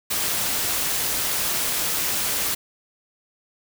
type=noise with amplitude modulation; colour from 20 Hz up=white; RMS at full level=-22 dBFS; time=0.1-2.55 s; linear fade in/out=10 ms; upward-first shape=sine; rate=255 Hz; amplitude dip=45%; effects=none